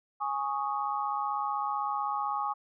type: chord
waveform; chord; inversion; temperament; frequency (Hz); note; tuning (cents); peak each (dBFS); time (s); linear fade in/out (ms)
sine; Ab suspended fourth; none; equal; 830.6 / 1108.7 / 1244.5; Ab5 / Db6 / Eb6; 0 / 0 / 0; -32 / -33 / -35; 0.2-2.54; 20
effects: none